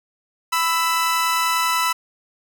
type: tone pair together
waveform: sawtooth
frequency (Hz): 996.4 / 1318.5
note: B5 / E6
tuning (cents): +15 / 0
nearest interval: perfect fourth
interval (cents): 485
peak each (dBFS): -17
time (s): 0.52-1.93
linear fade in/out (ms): 10
effects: none